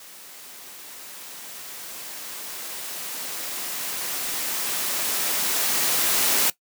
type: noise with level ramp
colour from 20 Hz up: white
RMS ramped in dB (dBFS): -44 to -20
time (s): 0-6.5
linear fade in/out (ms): 2
effects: noise-tail reverb RT60 0.1 s tail -18 dB re dry + high-pass 200 Hz 12 dB/octave